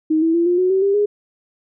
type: tone with pitch steps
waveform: sine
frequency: 313.9 / 326.5 / 339.6 / 353.2 / 367.3 / 382 / 397.3 / 413.2 Hz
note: D#4 / E4 / F4 / F4 / F#4 / G4 / G4 / G#4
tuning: +15 / -17 / -48 / +20 / -13 / -45 / +23 / -9 cents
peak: -13 dBFS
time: 0.1-1.06 s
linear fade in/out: 10 ms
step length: 120 ms
effects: none